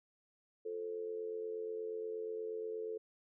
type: tone with amplitude modulation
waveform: sine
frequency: 440 Hz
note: A4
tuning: in tune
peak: -35 dBFS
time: 0.65-2.98 s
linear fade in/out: 10 ms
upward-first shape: sine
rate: 88.4 Hz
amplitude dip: 70%
effects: none